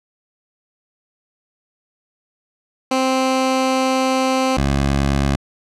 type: tone pair in turn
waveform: 15% pulse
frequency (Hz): 261.6 / 69.29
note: C4 / C#2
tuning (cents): 0 / 0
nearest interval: octave + major seventh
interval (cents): 2300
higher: first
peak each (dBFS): -9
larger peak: neither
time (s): 2.91-4.57 / 4.57-5.36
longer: first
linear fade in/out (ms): 5
effects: low-pass 8000 Hz 12 dB/octave